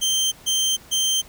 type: tone bursts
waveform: 25% pulse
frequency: 3136 Hz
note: G7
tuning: in tune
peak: -15 dBFS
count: 3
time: 0.01-1.22 s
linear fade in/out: 20 ms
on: 310 ms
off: 140 ms
effects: pink hiss -47 dBFS RMS until 1.28 s